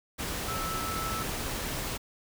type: tone in noise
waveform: sine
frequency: 1315 Hz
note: E6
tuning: 5 cents flat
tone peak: -34 dBFS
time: 0.47-1.24 s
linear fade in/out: 20 ms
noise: pink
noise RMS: -34 dBFS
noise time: 0.18-1.98 s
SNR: -3 dB
effects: none